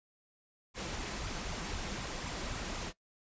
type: noise with flanger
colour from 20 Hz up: pink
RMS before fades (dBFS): -39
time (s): 0.74-2.93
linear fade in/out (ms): 50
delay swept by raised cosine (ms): 0.81 to 6.01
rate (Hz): 3.9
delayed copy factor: +0.55
effects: noise-tail reverb RT60 0.1 s tail -18 dB re dry + resampled to 16000 Hz